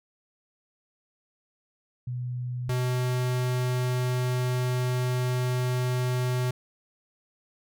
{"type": "tone pair in turn", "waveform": ["sine", "square"], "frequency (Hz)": [123.9, 125.63], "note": ["B2", "B2"], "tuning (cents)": [6, 30], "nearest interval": "unison", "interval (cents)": 24, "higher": "second", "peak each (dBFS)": [-29, -25], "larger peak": "second", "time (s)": [[2.07, 2.69], [2.69, 6.51]], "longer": "second", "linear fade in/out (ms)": 5, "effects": []}